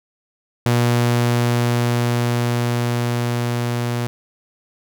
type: tone with level ramp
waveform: sawtooth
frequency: 120 Hz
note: B2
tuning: 49 cents flat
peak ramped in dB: -10 to -16 dBFS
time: 0.66-4.07 s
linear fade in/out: 0 ms
effects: none